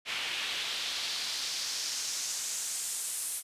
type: noise with band-pass filter sweep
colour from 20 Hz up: pink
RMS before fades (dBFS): -35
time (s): 0.05-3.43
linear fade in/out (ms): 50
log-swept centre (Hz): 2700 to 10000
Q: 2
effects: resampled to 32000 Hz